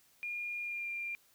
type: tone with pitch glide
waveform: sine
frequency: 2420 to 2388 Hz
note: D#7 to D7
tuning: -49 to +28 cents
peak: -36 dBFS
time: 0.23-1.15 s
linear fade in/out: 0 ms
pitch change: -23 cents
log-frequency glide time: 0.61-0.89 s
effects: white hiss -67 dBFS RMS until 1.34 s